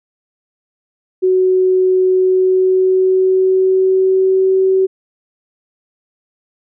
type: tone with pitch glide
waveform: sine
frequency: 371.9 to 379.7 Hz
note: F#4 to F#4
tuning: +9 to +45 cents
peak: -9 dBFS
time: 1.22-4.87 s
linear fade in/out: 20 ms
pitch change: +36 cents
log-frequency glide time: 2.09-4.55 s
effects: none